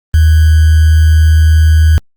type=tone with sample-and-hold; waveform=sine; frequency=78.6 Hz; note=D#2; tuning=18 cents sharp; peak=-3 dBFS; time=0.14-1.98 s; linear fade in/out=0 ms; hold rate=1575 Hz; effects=Opus 32 kbps